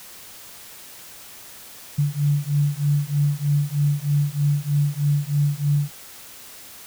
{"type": "beating tone pair", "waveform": "sine", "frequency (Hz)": [143.4, 146.6], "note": ["D3", "D3"], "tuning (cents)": [-41, -3], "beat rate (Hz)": 3.2, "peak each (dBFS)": -21, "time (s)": [1.98, 5.9], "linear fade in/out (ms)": 10, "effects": ["white hiss -42 dBFS RMS until 6.86 s"]}